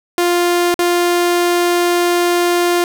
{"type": "tone with dropouts", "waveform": "sawtooth", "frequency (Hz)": 350, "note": "F4", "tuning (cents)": 4, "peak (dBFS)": -8, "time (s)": [0.18, 2.84], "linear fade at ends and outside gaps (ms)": 1, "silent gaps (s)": [0.742, 0.791], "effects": []}